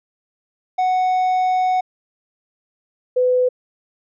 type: tone pair in turn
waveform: triangle / sine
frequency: 740 / 502.2 Hz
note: F#5 / B4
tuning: 0 / +29 cents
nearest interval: perfect fifth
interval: 671 cents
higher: first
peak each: -13 dBFS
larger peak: neither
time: 0.78-1.81 / 3.16-3.49 s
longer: first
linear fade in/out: 10 ms
effects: resampled to 16000 Hz